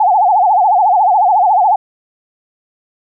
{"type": "tone with vibrato", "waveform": "sine", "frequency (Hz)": 788, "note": "G5", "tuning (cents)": 9, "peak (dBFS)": -7, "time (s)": [0, 1.76], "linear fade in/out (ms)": 5, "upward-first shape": "sine", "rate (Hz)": 14, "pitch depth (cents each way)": 190, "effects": []}